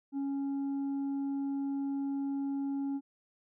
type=tone with tanh clipping; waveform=triangle; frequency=277 Hz; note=C#4; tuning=1 cent flat; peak=-32 dBFS; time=0.12-3.01 s; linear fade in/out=50 ms; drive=8 dB; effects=none